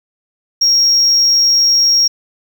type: tone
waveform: sine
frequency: 5588 Hz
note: F8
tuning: in tune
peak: -6 dBFS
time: 0.61-2.08 s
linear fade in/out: 10 ms
effects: tanh soft clip ceiling -6 dBFS + 7-bit